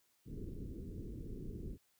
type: low-pass noise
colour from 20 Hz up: pink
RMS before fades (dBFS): -45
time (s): 0.25-1.78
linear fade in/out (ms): 50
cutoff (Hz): 420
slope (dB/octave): 48
effects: white hiss -75 dBFS RMS until 1.99 s